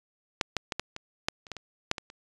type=clicks; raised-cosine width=0.2 ms; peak=-7 / -9 / -13 / -12 / -20 / -8 / -29 / -18 / -23 / -6 / -18 / -29 dBFS; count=12; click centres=0.412 / 0.567 / 0.722 / 0.796 / 0.964 / 1.285 / 1.468 / 1.517 / 1.567 / 1.914 / 1.982 / 2.101 s; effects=resampled to 22050 Hz